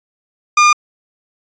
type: tone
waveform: 30% pulse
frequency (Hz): 1209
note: D6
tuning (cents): +50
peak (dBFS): -4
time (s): 0.57-0.73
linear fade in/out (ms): 5
effects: resampled to 16000 Hz